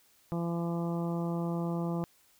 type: harmonic tone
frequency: 169.8 Hz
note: F3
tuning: 48 cents flat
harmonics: 1 / 2 / 3 / 4 / 5 / 6 / 7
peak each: -31 / -37 / -41 / -43 / -45 / -47 / -48 dBFS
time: 0.32-2.04 s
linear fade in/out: 0 ms
effects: white hiss -65 dBFS RMS until 2.39 s